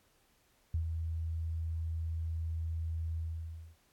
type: tone with ADSR envelope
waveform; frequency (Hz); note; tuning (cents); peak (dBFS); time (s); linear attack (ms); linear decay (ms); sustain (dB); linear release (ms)
sine; 81.5; E2; -19; -28; 0.74-3.77; 4; 95; -5; 600
effects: pink hiss -70 dBFS RMS until 3.92 s + AAC 64 kbps